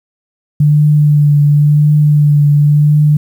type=tone with vibrato; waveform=sine; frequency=147.8 Hz; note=D3; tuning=11 cents sharp; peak=-5 dBFS; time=0.6-3.17 s; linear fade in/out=5 ms; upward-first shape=triangle; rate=0.93 Hz; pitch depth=27 cents each way; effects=7-bit